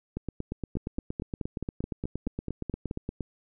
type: two click trains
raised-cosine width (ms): 3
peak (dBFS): -19 / -19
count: 27 / 11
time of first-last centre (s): 0.17-3.207 / 0.77-2.911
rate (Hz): 8.56 / 4.67
effects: none